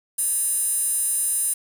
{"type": "tone with high-pass filter", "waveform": "square", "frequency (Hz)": 561, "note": "C#5", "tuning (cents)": 21, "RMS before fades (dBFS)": -23, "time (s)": [0.18, 1.54], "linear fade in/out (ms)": 10, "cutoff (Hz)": 10000, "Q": 9.2, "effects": ["7-bit"]}